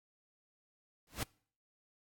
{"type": "noise with exponential growth", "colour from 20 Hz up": "pink", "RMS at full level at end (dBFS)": -33, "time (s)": [1.07, 1.23], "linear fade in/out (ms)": 1, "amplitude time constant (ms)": 33, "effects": ["noise-tail reverb RT60 0.5 s tail -25 dB re dry", "AAC 64 kbps"]}